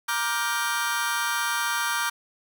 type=chord; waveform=sawtooth; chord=G minor seventh; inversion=first; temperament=just; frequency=940.8 / 1176 / 1411.2 / 1568 Hz; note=Bb5 / D6 / F6 / G6; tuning=+16 / +2 / +18 / 0 cents; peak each=-26 dBFS; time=0.08-2.1 s; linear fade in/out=10 ms; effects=none